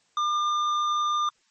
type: tone with hard clipping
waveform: sine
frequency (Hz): 1201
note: D6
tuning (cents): +38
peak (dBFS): -24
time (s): 0.17-1.29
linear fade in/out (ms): 2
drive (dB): 8
effects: white hiss -66 dBFS RMS until 1.5 s + MP3 32 kbps